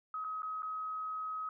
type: tone with dropouts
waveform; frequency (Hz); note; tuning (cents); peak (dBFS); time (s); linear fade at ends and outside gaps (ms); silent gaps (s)
sine; 1270; D#6; +35; -36; 0.14-1.49; 2; 0.242-0.246 / 0.421-0.43 / 0.622-0.63
effects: none